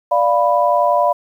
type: chord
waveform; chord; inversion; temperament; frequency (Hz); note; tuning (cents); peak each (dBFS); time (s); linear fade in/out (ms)
sine; B diminished; first; equal; 587.3 / 698.5 / 987.8; D5 / F5 / B5; 0 / 0 / 0; -16; 0.11-1.13; 10
effects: 8-bit